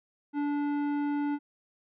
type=tone with tanh clipping; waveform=sine; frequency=290 Hz; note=D4; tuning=22 cents flat; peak=-29 dBFS; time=0.33-1.39 s; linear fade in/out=50 ms; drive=13 dB; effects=none